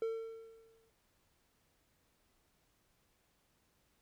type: tone with exponential decay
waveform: triangle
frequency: 451.1 Hz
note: A4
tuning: 43 cents sharp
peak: -30 dBFS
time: 0.02-0.9 s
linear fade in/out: 2 ms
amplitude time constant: 190 ms
effects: pink hiss -75 dBFS RMS until 4.01 s